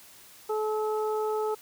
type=harmonic tone; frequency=430.4 Hz; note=A4; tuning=38 cents flat; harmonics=1 / 2 / 3; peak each=-27 / -33 / -37 dBFS; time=0.49-1.55 s; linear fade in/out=10 ms; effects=white hiss -52 dBFS RMS until 1.61 s